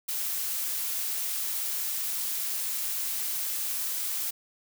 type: noise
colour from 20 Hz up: blue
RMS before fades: -31 dBFS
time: 0.08-4.31 s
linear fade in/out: 10 ms
effects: none